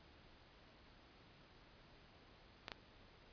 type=clicks; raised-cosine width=0.2 ms; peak=-26 dBFS; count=2; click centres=2.682 / 2.718 s; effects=pink hiss -64 dBFS RMS until 3.32 s + resampled to 11025 Hz